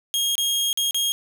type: tone with dropouts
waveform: sawtooth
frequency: 3254 Hz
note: G#7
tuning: 36 cents flat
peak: -17 dBFS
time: 0.14-1.12 s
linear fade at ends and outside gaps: 0 ms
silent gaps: 0.354-0.38 / 0.729-0.774 / 0.909-0.945 s
effects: none